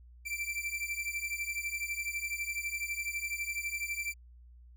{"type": "beating tone pair", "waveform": "45% pulse", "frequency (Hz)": [2338, 2350], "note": ["D7", "D7"], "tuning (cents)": [-8, 1], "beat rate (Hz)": 12, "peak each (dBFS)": [-37, -37], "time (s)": [0.25, 4.14], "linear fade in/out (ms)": 20, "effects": ["added 60 Hz sine -52 dBFS peak until 4.76 s"]}